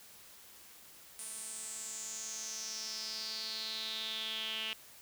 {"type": "tone with band-pass filter sweep", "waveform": "sawtooth", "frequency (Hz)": 220, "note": "A3", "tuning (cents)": 0, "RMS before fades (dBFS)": -41, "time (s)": [1.19, 4.73], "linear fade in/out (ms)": 0, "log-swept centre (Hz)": [9500, 2900], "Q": 6.6, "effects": ["white hiss -56 dBFS RMS until 5.01 s"]}